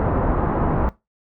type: low-pass noise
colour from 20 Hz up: pink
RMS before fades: -20 dBFS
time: 0-0.89 s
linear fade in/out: 0 ms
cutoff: 1200 Hz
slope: 24 dB/octave
effects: noise-tail reverb RT60 0.2 s tail -18 dB re dry